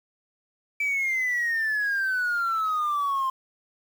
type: exponential sweep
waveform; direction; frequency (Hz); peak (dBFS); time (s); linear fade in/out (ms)
sine; down; 2321 to 1046.5; -21; 0.8-3.3; 5
effects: tanh soft clip ceiling -21 dBFS + 8-bit